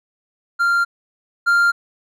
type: tone pair in turn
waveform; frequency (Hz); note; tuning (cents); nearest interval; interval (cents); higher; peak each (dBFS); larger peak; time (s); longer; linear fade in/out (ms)
triangle; 1390 / 1395.1; F6 / F6; -9 / -2; unison; 7; second; -12 / -10; second; 0.59-0.85 / 1.46-1.72; neither; 20
effects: none